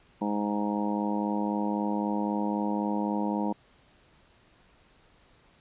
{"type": "harmonic tone", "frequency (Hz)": 103.83, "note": "G#2", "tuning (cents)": 0, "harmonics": [2, 3, 4, 5, 6, 7, 8, 9], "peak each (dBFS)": [-29, -32, -41, -37, -42, -40, -38, -35], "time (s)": [0.21, 3.53], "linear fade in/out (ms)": 10, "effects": ["pink hiss -61 dBFS RMS until 5.6 s", "resampled to 8000 Hz"]}